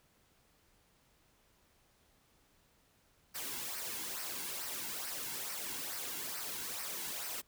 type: noise with flanger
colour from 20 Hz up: white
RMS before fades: -41 dBFS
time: 3.34-7.42 s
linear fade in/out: 20 ms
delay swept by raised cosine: 0.28 to 1.68 ms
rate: 2.3 Hz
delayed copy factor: -0.6
effects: pink hiss -70 dBFS RMS until 7.47 s